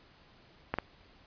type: clicks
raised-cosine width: 0.5 ms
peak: -15 dBFS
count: 2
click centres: 0.74 / 0.786 s
effects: pink hiss -60 dBFS RMS until 1.26 s + resampled to 11025 Hz